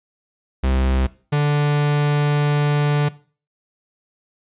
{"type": "tone pair in turn", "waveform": "45% pulse", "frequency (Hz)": [65.41, 146.57], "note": ["C2", "D3"], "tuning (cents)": [0, -3], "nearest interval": "octave + major second", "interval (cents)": 1397, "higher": "second", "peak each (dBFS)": [-16, -15], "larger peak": "second", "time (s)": [[0.63, 1.07], [1.32, 3.09]], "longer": "second", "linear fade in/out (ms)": 10, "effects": ["noise-tail reverb RT60 0.4 s tail -19 dB re dry", "resampled to 8000 Hz"]}